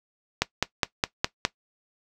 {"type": "click train", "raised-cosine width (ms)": 0.2, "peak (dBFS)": -3, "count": 6, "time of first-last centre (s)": [0.42, 1.451], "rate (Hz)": 4.85, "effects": ["noise-tail reverb RT60 0.1 s tail -18 dB re dry"]}